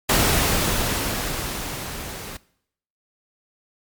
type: noise with level ramp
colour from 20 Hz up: pink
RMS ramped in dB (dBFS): -17 to -35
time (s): 0.09-2.37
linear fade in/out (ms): 5
effects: noise-tail reverb RT60 0.7 s tail -21 dB re dry + MP3 96 kbps